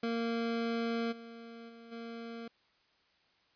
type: tone with level steps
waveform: 25% pulse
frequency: 231.1 Hz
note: A#3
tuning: 15 cents flat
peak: -28 / -43 / -47 / -38 dBFS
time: 0.03-2.48 s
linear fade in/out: 5 ms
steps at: 1.11 / 1.68 / 1.91 s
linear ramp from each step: 20 ms
effects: white hiss -70 dBFS RMS until 3.55 s + resampled to 11025 Hz